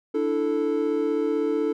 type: chord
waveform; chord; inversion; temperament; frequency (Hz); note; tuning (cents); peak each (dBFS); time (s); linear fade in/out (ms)
triangle; D suspended second; none; equal; 293.7 / 329.6 / 440; D4 / E4 / A4; 0 / 0 / 0; -25 / -26 / -22; 0.14-1.73; 10
effects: none